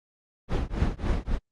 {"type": "noise with tremolo", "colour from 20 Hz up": "brown", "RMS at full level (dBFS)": -22, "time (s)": [0.48, 1.39], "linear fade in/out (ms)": 50, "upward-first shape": "triangle", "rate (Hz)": 3.6, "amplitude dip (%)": 100, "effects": ["low-pass 5000 Hz 12 dB/octave", "Opus 24 kbps"]}